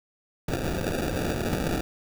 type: noise with sample-and-hold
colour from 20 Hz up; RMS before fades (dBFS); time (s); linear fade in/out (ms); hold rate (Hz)
blue; -28; 0.48-1.81; 5; 1050
effects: none